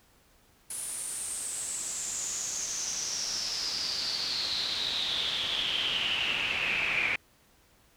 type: noise with band-pass filter sweep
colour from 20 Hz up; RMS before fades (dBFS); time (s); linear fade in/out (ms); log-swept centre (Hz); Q
brown; -32; 0.7-7.16; 5; 10000 to 2300; 8.2
effects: pink hiss -63 dBFS RMS until 7.96 s

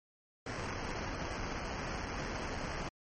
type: noise with sample-and-hold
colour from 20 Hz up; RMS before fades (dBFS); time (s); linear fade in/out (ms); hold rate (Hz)
pink; -39; 0.46-2.89; 5; 3675
effects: MP3 32 kbps

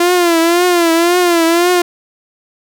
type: tone with vibrato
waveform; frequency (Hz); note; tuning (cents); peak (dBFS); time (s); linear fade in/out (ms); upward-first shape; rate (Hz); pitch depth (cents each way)
sawtooth; 343.8; F4; -27; -5; 0-1.82; 5; triangle; 1.9; 93
effects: none

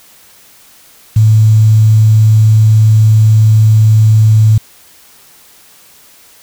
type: tone with quantisation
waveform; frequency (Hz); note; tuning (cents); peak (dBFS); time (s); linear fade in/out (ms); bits
sine; 109.1; A2; -14; -3; 1.16-4.58; 5; 5
effects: white hiss -42 dBFS RMS until 6.42 s

